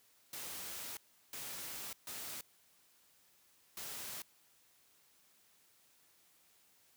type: noise bursts at uneven times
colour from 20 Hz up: white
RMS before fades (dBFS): -45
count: 4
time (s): 0.33-0.97 / 1.33-1.93 / 2.07-2.41 / 3.77-4.22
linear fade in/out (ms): 2
effects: white hiss -69 dBFS RMS until 6.96 s + high-pass 60 Hz 12 dB/octave